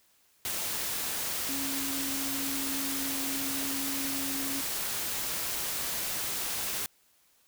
sine tone in noise, 273.9 Hz, C#4, 21 cents flat, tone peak -36 dBFS, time 1.49-4.61 s, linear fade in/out 0 ms, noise white, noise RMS -33 dBFS, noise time 0.45-6.86 s, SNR -6 dB, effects white hiss -66 dBFS RMS until 7.47 s

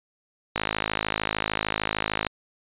click train, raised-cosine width 0.3 ms, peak -7 dBFS, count 92, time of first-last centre 0.56-2.267 s, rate 53.3 Hz, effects resampled to 8000 Hz

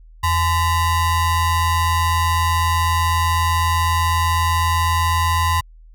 square ring-modulated tone, 470 Hz, A#4, 14 cents sharp, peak -13 dBFS, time 0.23-5.61 s, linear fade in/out 10 ms, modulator 554 Hz, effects added 40 Hz sine -41 dBFS peak until 5.94 s

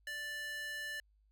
square tone with high-pass filter, 587.3 Hz, D5, in tune, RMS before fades -42 dBFS, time 0.07-1 s, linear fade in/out 2 ms, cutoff 1800 Hz, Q 2.5, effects added 51 Hz sine -67 dBFS peak until 1.31 s

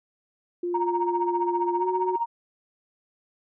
sine tone with pitch glide, 351 to 368 Hz, F4 to F#4, +9 to -9 cents, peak -25 dBFS, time 0.63-2.16 s, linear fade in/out 5 ms, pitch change +82 cents, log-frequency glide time 1.77-1.85 s
sine tone with tremolo, 932.3 Hz, A#5, in tune, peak -20 dBFS, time 0.74-2.26 s, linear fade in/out 5 ms, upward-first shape triangle, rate 15 Hz, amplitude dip 90%
effects tanh soft clip ceiling -12 dBFS

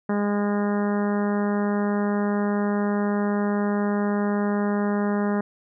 harmonic tone, 204.9 Hz, G#3, 23 cents flat, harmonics 1 / 2 / 3 / 4 / 5 / 6 / 7 / 8 / 9, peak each -22 / -28 / -32 / -34 / -36 / -38 / -39 / -40 / -41 dBFS, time 0.09-5.41 s, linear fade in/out 5 ms, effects none

